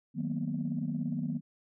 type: chord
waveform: sine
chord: B major seventh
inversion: first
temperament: equal with one note detuned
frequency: 155.56 / 185 / 229.7 / 246.9 Hz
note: D#3 / F#3 / A#3 / B3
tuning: 0 / 0 / -25 / 0 cents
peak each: -35 / -37 / -36 / -35 dBFS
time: 0.14-1.41 s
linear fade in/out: 50 ms
effects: tanh soft clip ceiling -22 dBFS